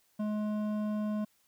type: tone with hard clipping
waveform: sine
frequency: 211.5 Hz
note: G#3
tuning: 32 cents sharp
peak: -32 dBFS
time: 0.19-1.25 s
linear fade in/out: 10 ms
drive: 10 dB
effects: white hiss -70 dBFS RMS until 1.47 s